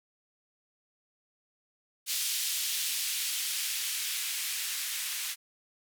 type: noise with band-pass filter sweep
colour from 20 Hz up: violet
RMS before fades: -33 dBFS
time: 2.06-5.36 s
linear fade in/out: 50 ms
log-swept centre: 3200 to 2000 Hz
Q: 1.1
effects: none